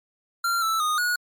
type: tone with pitch steps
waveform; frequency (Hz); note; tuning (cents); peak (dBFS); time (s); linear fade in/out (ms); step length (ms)
square; 1379 / 1320 / 1235 / 1454; F6 / E6 / D#6 / F#6; -22 / +2 / -13 / -31; -22; 0.44-1.16; 5; 180
effects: MP3 96 kbps